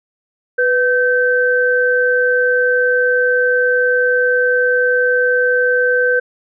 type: tone pair together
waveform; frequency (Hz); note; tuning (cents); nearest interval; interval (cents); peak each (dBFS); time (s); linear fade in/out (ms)
sine; 495.8 / 1547; B4 / G6; +7 / -23; octave + minor sixth; 1970; -14; 0.58-6.2; 10
effects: none